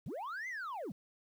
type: linear two-way sweep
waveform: sine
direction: up then down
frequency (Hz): 92.5 to 2100 to 139.8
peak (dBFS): -36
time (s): 0.06-0.92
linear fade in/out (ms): 5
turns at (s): 0.48
effects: tanh soft clip ceiling -38 dBFS + 11-bit